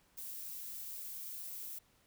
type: noise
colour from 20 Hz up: violet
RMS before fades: -45 dBFS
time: 0.17-1.79 s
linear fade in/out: 10 ms
effects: pink hiss -70 dBFS RMS until 2.06 s